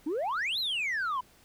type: exponential two-way sweep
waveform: sine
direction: up then down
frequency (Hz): 280 to 4255 to 972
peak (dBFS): -26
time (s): 0.06-1.21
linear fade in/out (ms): 10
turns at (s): 0.59
effects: tanh soft clip ceiling -27 dBFS + pink hiss -60 dBFS RMS until 1.44 s